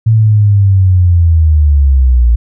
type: linear sweep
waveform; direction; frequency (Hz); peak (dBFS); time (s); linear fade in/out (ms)
sine; down; 113.1 to 56.8; -4; 0.06-2.36; 10
effects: none